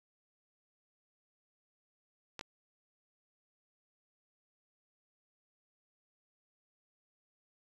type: clicks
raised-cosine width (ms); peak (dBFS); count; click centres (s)
0.2; -24; 2; 2.393 / 2.411
effects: resampled to 24000 Hz